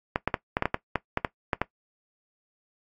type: clicks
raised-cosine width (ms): 0.5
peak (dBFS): -8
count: 12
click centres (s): 0.159 / 0.276 / 0.342 / 0.569 / 0.624 / 0.656 / 0.744 / 0.957 / 1.174 / 1.248 / 1.532 / 1.616
effects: noise-tail reverb RT60 0.1 s tail -18 dB re dry + AAC 64 kbps